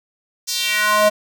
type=tone with high-pass filter sweep; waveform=square; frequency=211 Hz; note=G#3; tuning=28 cents sharp; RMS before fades=-17 dBFS; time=0.47-1.1 s; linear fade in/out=20 ms; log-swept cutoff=5800 to 550 Hz; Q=2.4; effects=none